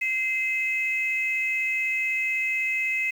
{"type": "tone pair together", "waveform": "sine", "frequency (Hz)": [2072, 2572], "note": ["C7", "E7"], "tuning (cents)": [-17, -43], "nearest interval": "major third", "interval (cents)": 374, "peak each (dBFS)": -25, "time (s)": [0.01, 3.11], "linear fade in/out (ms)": 10, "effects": ["tanh soft clip ceiling -17 dBFS", "8-bit"]}